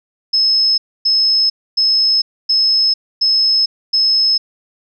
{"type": "tone bursts", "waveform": "sine", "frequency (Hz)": 5190, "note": "E8", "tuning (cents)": -28, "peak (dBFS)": -10, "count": 6, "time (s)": [0.33, 4.38], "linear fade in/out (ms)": 10, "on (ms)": 450, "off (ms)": 270, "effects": []}